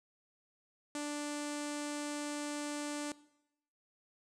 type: tone with low-pass filter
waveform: sawtooth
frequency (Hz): 293.7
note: D4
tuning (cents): 0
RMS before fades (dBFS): -39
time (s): 0.95-3.12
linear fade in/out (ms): 2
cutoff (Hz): 8200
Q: 3.3
effects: noise-tail reverb RT60 0.8 s tail -19 dB re dry